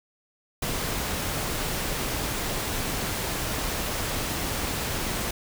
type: noise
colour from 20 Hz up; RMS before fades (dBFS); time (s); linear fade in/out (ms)
pink; -29; 0.62-5.31; 5
effects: none